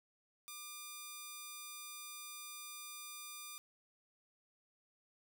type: tone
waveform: 5% pulse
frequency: 1200 Hz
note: D6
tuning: 37 cents sharp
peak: -35 dBFS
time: 0.48-3.58 s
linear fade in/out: 0 ms
effects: none